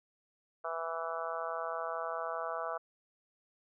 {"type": "harmonic tone", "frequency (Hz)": 164.81, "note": "E3", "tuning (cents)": 0, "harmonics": [3, 4, 5, 6, 7, 8, 9], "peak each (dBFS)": [-43, -39, -45, -45, -41, -42, -47], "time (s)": [0.64, 2.78], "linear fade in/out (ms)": 10, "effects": []}